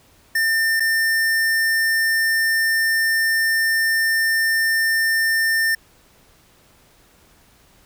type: tone with dropouts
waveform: square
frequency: 1800 Hz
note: A6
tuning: 39 cents sharp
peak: -17 dBFS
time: 0.35-5.75 s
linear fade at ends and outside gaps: 5 ms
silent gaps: 0.798-0.803 s
effects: pink hiss -54 dBFS RMS until 7.85 s